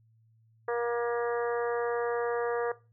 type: harmonic tone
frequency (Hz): 237.3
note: A#3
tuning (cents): +31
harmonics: 2 / 3 / 4 / 5 / 6 / 7 / 8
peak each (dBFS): -29 / -38 / -38 / -38 / -44 / -40 / -46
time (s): 0.68-2.72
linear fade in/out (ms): 5
effects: noise-tail reverb RT60 0.3 s tail -18 dB re dry + added 112 Hz sine -61 dBFS peak until 2.92 s